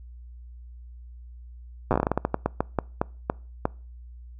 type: slowing click train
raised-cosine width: 1 ms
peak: -8 dBFS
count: 19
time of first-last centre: 1.91-3.654 s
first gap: 8 ms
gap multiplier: 1.25
effects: noise-tail reverb RT60 0.4 s tail -25 dB re dry + added 60 Hz sine -41 dBFS peak until 4.39 s